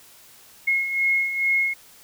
sine beating tone pair, 2161 / 2163.3 Hz, C#7 / C#7, -45 / -43 cents, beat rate 2.3 Hz, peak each -27 / -20 dBFS, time 0.67-1.74 s, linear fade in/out 10 ms, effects white hiss -50 dBFS RMS until 2.03 s

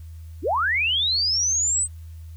sine linear sweep, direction up, 235.8 to 8300 Hz, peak -19 dBFS, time 0.42-1.88 s, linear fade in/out 50 ms, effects added 81 Hz sine -36 dBFS peak until 2.36 s + white hiss -60 dBFS RMS until 2.36 s

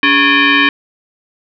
sine tone with frequency modulation, 284.5 Hz, C#4, 45 cents sharp, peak -7 dBFS, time 0.03-0.69 s, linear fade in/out 2 ms, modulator 692 Hz, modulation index 4.1, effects none

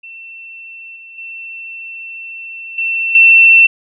sine tone with level steps, 2693 Hz, E7, 36 cents sharp, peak -30 / -33 / -26 / -14 / -3 dBFS, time 0.03-3.67 s, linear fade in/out 10 ms, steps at 0.96 / 1.18 / 2.78 / 3.15 s, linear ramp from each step 2 ms, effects none

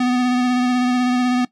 square tone with vibrato, 248.9 Hz, B3, 14 cents sharp, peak -16 dBFS, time 0-1.45 s, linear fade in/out 5 ms, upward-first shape sine, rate 16 Hz, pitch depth 19 cents each way, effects noise-tail reverb RT60 0.1 s tail -18 dB re dry + low-pass 5000 Hz 12 dB/octave

